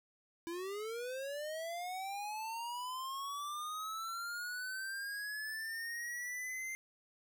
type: linear sweep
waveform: square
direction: up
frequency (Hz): 329.6 to 2093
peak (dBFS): -40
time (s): 0.47-6.75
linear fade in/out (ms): 0
effects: none